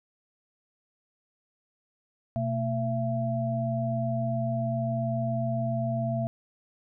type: tone cluster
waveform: sine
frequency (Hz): 125.3 / 226.1 / 671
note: B2 / A3 / E5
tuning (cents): +25 / +47 / +31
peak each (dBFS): -29 / -32 / -30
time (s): 2.36-6.27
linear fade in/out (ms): 0
effects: none